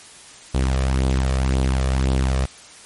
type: tone with flanger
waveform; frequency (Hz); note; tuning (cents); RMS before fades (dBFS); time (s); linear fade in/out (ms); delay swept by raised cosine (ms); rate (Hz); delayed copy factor
sawtooth; 65.6; C2; +5; -19; 0.54-2.46; 10; 0.23 to 1.73; 1.9; +0.5
effects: white hiss -43 dBFS RMS until 2.85 s + MP3 48 kbps